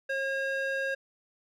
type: tone with band-pass filter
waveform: square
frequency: 541 Hz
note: C#5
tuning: 42 cents flat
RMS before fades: -31 dBFS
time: 0.09-0.95 s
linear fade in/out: 10 ms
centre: 1400 Hz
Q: 1.8
effects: none